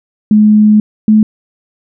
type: tone pair in turn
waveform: sine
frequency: 212.2 / 215.3 Hz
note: G#3 / A3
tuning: +38 / -37 cents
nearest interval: unison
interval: 25 cents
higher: second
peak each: -3 dBFS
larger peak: neither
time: 0.31-0.8 / 1.08-1.23 s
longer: first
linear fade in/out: 2 ms
effects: none